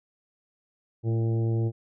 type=harmonic tone with a mistuned harmonic; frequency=113.7 Hz; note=A#2; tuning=43 cents flat; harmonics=1 / 2 / 3 / 4 / 5 / 6 / 7; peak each=-23 / -37 / -32 / -38 / -46 / -50 / -49 dBFS; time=1.03-1.72 s; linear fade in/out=50 ms; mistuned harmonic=2; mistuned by=-33 cents; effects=none